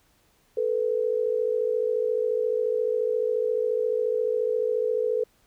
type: tone pair together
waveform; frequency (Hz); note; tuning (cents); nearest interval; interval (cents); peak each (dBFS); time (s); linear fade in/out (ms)
sine; 438.6 / 492.9; A4 / B4; -6 / -3; major second; 203; -25 / -25; 0.57-5.24; 5
effects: pink hiss -64 dBFS RMS until 5.46 s